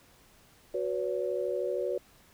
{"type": "chord", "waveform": "sine", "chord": "F# suspended fourth", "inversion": "none", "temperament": "equal with one note detuned", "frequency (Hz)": [370, 493.9, 566.7], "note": ["F#4", "B4", "C#5"], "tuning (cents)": [0, 0, 38], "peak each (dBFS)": -33, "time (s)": [0.74, 1.98], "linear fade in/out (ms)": 5, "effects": ["pink hiss -60 dBFS RMS until 2.33 s"]}